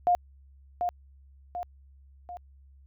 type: tone with echo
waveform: sine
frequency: 709 Hz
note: F5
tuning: 26 cents sharp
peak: -19 dBFS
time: 0.07-0.15 s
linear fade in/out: 0 ms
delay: 740 ms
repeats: 3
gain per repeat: -6 dB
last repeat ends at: 2.37 s
effects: added 68 Hz sine -52 dBFS peak until 2.86 s